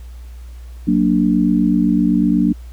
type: chord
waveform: sine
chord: Gb augmented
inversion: none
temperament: equal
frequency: 185 / 233.1 / 293.7 Hz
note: Gb3 / Bb3 / D4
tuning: 0 / 0 / 0 cents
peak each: -16 dBFS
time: 0.87-2.53 s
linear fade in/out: 10 ms
effects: added 60 Hz sine -31 dBFS peak until 2.72 s + pink hiss -51 dBFS RMS until 2.72 s